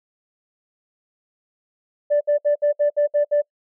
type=tone bursts; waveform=sine; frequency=586 Hz; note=D5; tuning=4 cents flat; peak=-13 dBFS; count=8; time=2.1-3.421 s; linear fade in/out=20 ms; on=110 ms; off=63 ms; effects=noise-tail reverb RT60 0.1 s tail -26 dB re dry + tanh soft clip ceiling -11 dBFS